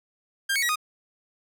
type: tone with pitch steps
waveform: sawtooth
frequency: 1598 / 2222 / 1917 / 1239 Hz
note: G6 / C#7 / A#6 / D#6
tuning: +33 / +4 / +48 / -8 cents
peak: -19 dBFS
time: 0.49-0.758 s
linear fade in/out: 10 ms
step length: 67 ms
effects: none